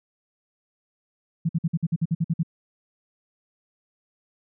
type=tone bursts; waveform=sine; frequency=164.7 Hz; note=E3; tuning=1 cent flat; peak=-19 dBFS; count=11; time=1.45-2.432 s; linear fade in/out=10 ms; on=42 ms; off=52 ms; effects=none